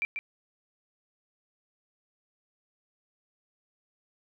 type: tone with echo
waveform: sine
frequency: 2350 Hz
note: D7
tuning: 1 cent sharp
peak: -26 dBFS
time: 0.02-0.05 s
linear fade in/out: 0 ms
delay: 140 ms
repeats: 1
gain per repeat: -5 dB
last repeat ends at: 0.19 s
effects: none